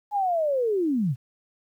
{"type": "linear sweep", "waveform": "sine", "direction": "down", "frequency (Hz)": [846, 110], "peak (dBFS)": -21, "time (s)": [0.11, 1.16], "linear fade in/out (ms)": 50, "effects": ["10-bit"]}